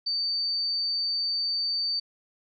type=tone; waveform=sine; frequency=4588 Hz; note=D8; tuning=41 cents flat; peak=-25 dBFS; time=0.06-2 s; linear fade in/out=10 ms; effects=none